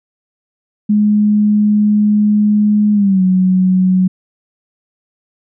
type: tone with pitch glide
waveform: sine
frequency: 209.4 to 185.48 Hz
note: G#3 to F#3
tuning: +15 to +5 cents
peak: -8 dBFS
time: 0.89-4.08 s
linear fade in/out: 10 ms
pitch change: -210 cents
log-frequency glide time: 2.93-3.22 s
effects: none